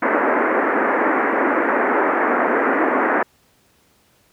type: band-pass noise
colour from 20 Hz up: pink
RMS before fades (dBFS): -18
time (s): 0.02-3.23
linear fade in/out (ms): 5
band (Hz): 250 to 2000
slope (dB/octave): 48
effects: pink hiss -58 dBFS RMS until 4.32 s + high-pass 60 Hz 12 dB/octave